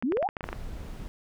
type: clicks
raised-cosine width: 0.5 ms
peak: -18 dBFS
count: 10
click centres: 0.025 / 0.122 / 0.171 / 0.227 / 0.289 / 0.368 / 0.408 / 0.441 / 0.489 / 0.529 s
type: exponential sweep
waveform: sine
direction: up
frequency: 220.5 to 880 Hz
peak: -24 dBFS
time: 0.03-0.28 s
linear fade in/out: 10 ms
type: noise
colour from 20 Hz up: brown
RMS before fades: -38 dBFS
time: 0.43-1.08 s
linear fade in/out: 0 ms
effects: none